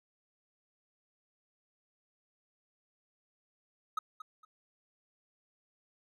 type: tone with echo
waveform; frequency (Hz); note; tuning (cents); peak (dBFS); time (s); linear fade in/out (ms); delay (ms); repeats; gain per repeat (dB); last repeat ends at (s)
triangle; 1270; D#6; +35; -28; 3.97-3.99; 5; 230; 2; -12; 4.45
effects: none